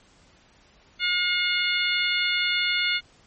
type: harmonic tone with a mistuned harmonic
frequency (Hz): 717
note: F5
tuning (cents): +45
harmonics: 2 / 3 / 4 / 5 / 6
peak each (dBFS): -29 / -25 / -28 / -28 / -31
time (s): 0.99-3.01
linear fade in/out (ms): 50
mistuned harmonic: 5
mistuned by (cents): -27
effects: pink hiss -57 dBFS RMS until 3.26 s + MP3 32 kbps